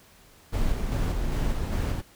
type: noise with tremolo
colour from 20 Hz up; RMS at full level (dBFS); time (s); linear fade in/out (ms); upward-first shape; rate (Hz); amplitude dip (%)
brown; -25; 0.52-2.02; 20; square; 2.5; 30
effects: pink hiss -55 dBFS RMS until 2.15 s